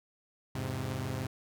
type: chord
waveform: sawtooth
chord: E augmented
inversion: none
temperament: equal with one note detuned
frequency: 83.99 / 103.83 / 130.81 Hz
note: E2 / G#2 / B#2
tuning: +33 / 0 / 0 cents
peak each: -38 / -34 / -32 dBFS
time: 0.55-1.27 s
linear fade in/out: 5 ms
effects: none